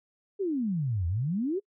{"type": "exponential two-way sweep", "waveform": "sine", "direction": "down then up", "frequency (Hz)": [415.4, 81.2, 415.4], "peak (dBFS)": -26, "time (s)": [0.39, 1.6], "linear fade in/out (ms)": 20, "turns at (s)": 1.07, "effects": ["noise-tail reverb RT60 0.1 s tail -26 dB re dry"]}